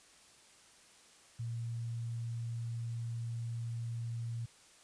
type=tone with quantisation; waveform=sine; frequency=116.54 Hz; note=A#2; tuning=in tune; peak=-36 dBFS; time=1.39-4.46 s; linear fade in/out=10 ms; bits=11; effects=white hiss -61 dBFS RMS until 4.83 s + resampled to 22050 Hz